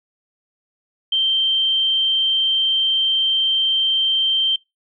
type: tone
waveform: sine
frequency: 3136 Hz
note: G7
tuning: in tune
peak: -15 dBFS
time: 1.12-4.56 s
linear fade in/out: 5 ms
effects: noise-tail reverb RT60 0.2 s tail -23 dB re dry